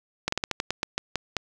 slowing click train, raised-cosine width 0.2 ms, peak -8 dBFS, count 11, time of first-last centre 0.28-1.367 s, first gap 44 ms, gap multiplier 1.19, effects none

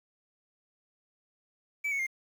triangle tone with pitch steps, 2303 / 2215 / 2116 Hz, D7 / C#7 / C7, -34 / -2 / +19 cents, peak -27 dBFS, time 1.84-2.068 s, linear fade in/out 10 ms, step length 76 ms, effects 9-bit

